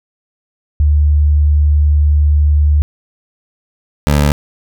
sine / 20% pulse tone pair in turn, 74.1 / 72.95 Hz, D2 / D2, +16 / -11 cents, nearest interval unison, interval 27 cents, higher first, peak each -7 / -4 dBFS, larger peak second, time 0.8-2.82 / 4.07-4.32 s, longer first, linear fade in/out 0 ms, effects none

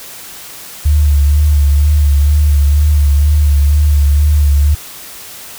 sine tone with vibrato, 73 Hz, D2, 10 cents flat, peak -6 dBFS, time 0.85-4.75 s, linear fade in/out 10 ms, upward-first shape sine, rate 2.1 Hz, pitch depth 45 cents each way, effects white hiss -31 dBFS RMS until 5.58 s

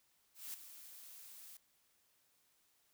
blue noise with ADSR envelope, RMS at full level -44 dBFS, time 0.34-1.57 s, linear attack 200 ms, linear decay 5 ms, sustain -11 dB, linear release 3 ms, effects white hiss -75 dBFS RMS until 2.93 s

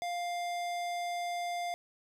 sine tone with hard clipping, 700 Hz, F5, 4 cents sharp, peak -35 dBFS, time 0.02-1.74 s, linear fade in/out 0 ms, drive 18 dB, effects none

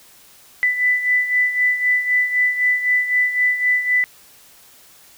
sine beating tone pair, 1990 / 1993.9 Hz, B6 / B6, +13 / +16 cents, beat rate 3.9 Hz, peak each -16 / -22 dBFS, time 0.63-4.04 s, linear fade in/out 0 ms, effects white hiss -48 dBFS RMS until 5.17 s

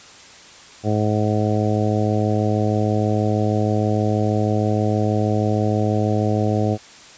harmonic tone, 106.3 Hz, G#2, 41 cents sharp, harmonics 1 / 2 / 3 / 4 / 5 / 6 / 7, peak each -20 / -23 / -25 / -26 / -27 / -28 / -28 dBFS, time 0.83-6.78 s, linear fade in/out 50 ms, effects white hiss -43 dBFS RMS until 7.17 s + resampled to 16000 Hz

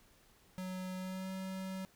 square tone with pitch glide, 185.2 to 189.31 Hz, F#3 to F#3, +2 to +40 cents, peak -40 dBFS, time 0.58-1.85 s, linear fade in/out 0 ms, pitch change +38 cents, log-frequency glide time 0.98-1.3 s, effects pink hiss -66 dBFS RMS until 1.95 s

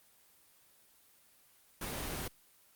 pink noise, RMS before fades -39 dBFS, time 1.81-2.28 s, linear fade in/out 5 ms, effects white hiss -65 dBFS RMS until 2.75 s + Opus 24 kbps

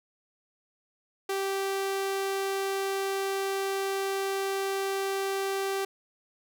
sawtooth tone, 390 Hz, G4, 9 cents flat, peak -24 dBFS, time 1.29-5.85 s, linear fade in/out 5 ms, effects none

